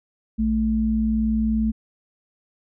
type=tone pair together; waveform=sine; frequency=59.05 / 220 Hz; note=A#1 / A3; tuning=+23 / 0 cents; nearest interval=octave + major seventh; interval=2277 cents; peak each=-25 / -19 dBFS; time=0.38-1.72 s; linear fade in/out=20 ms; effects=none